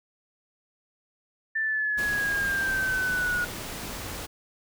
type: exponential sweep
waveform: sine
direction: down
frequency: 1778 to 1444 Hz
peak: -24 dBFS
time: 1.55-3.45 s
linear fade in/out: 10 ms
type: noise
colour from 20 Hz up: pink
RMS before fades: -36 dBFS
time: 1.97-4.27 s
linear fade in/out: 20 ms
effects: none